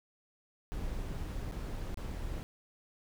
brown noise with dropouts, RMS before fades -38 dBFS, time 0.72-2.43 s, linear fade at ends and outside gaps 0 ms, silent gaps 1.513-1.522 / 1.943-1.973 s, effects none

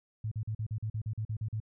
sine tone bursts, 108.8 Hz, A2, 19 cents flat, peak -31 dBFS, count 12, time 0.24-1.602 s, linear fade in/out 5 ms, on 75 ms, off 42 ms, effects none

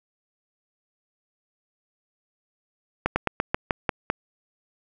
slowing click train, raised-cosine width 0.5 ms, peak -6 dBFS, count 8, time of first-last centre 3.06-4.1 s, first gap 100 ms, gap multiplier 1.13, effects none

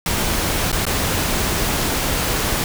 pink noise with dropouts, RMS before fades -20 dBFS, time 0.06-2.64 s, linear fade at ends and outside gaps 1 ms, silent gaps 0.717-0.727 / 0.853-0.866 s, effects none

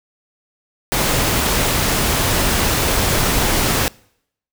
pink noise, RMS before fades -17 dBFS, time 0.92-3.88 s, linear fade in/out 0 ms, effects noise-tail reverb RT60 0.7 s tail -25 dB re dry

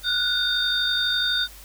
sine tone cluster, 1440 / 1492 / 3649 / 4618 Hz, F#6 / F#6 / A#7 / D8, -47 / +14 / -38 / -30 cents, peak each -29 / -28 / -22 / -30 dBFS, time 0.03-1.48 s, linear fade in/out 50 ms, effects added 50 Hz sine -45 dBFS peak until 1.64 s + white hiss -46 dBFS RMS until 1.64 s

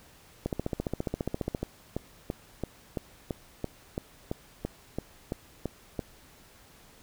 two click trains, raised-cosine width 2 ms, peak -16 / -17 dBFS, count 17 / 14, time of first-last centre 0.46-1.548 / 1.63-5.992 s, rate 14.7 / 2.98 Hz, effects pink hiss -56 dBFS RMS until 7.02 s

